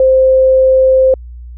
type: tone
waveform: sine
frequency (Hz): 523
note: C5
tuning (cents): -1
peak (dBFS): -5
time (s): 0-1.14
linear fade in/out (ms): 2
effects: added 60 Hz sine -27 dBFS peak until 1.57 s